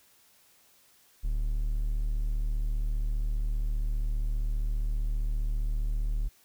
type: tone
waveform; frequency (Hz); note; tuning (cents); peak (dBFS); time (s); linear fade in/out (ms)
triangle; 37.53; D1; +38; -24; 1.23-6.29; 20
effects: white hiss -62 dBFS RMS until 6.44 s